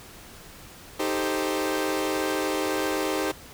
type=chord; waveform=sawtooth; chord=A half-diminished seventh; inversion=second; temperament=equal; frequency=311.1 / 392 / 440 / 523.3 Hz; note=Eb4 / G4 / A4 / C5; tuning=0 / 0 / 0 / 0 cents; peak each=-25 / -25 / -31 / -27 dBFS; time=0.99-3.32 s; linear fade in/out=10 ms; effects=pink hiss -46 dBFS RMS until 3.53 s